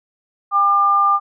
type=tone pair together; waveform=sine; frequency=800 / 1198.6 Hz; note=G5 / D6; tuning=+35 / +35 cents; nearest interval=perfect fifth; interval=700 cents; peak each=-20 / -12 dBFS; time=0.51-1.2 s; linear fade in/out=50 ms; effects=none